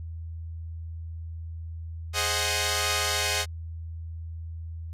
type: chord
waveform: 5% pulse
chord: Ab dominant seventh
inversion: none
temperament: equal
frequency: 415.3 / 523.3 / 622.3 / 740 Hz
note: Ab4 / C5 / Eb5 / Gb5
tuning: 0 / 0 / 0 / 0 cents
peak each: -19 dBFS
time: 2.13-3.46 s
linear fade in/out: 50 ms
effects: added 82 Hz sine -34 dBFS peak until 4.93 s + resampled to 32000 Hz